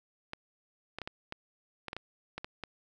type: clicks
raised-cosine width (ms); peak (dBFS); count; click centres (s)
0.3; -22; 11; 0.334 / 0.986 / 1.017 / 1.075 / 1.324 / 1.883 / 1.931 / 1.966 / 2.38 / 2.445 / 2.637
effects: none